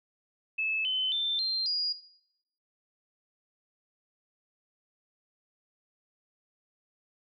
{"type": "tone with pitch steps", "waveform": "sine", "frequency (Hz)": [2607, 3047, 3561, 4162, 4865], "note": ["E7", "G7", "A7", "C8", "D#8"], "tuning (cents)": [-20, -50, 20, -10, -40], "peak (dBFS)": -27, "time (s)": [0.58, 1.93], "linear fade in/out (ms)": 10, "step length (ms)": 270, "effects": ["noise-tail reverb RT60 0.8 s tail -18 dB re dry"]}